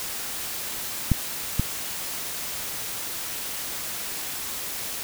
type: clicks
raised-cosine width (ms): 5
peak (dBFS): -6 / -9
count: 2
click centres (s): 1.117 / 1.596
effects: white hiss -32 dBFS RMS until 5.03 s